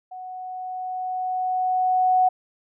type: tone with level ramp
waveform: sine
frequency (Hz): 740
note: F#5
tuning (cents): 0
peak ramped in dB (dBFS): -34 to -14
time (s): 0.11-2.29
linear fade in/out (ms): 10
effects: none